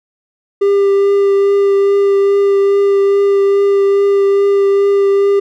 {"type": "tone with vibrato", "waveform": "triangle", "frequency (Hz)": 398.2, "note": "G4", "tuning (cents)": 27, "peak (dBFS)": -6, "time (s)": [0.61, 5.4], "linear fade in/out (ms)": 10, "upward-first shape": "triangle", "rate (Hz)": 2.4, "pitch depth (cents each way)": 13, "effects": []}